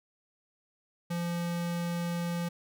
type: tone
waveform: square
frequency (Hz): 172.1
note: F3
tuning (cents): -25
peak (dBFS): -31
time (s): 1.1-2.49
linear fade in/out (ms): 10
effects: none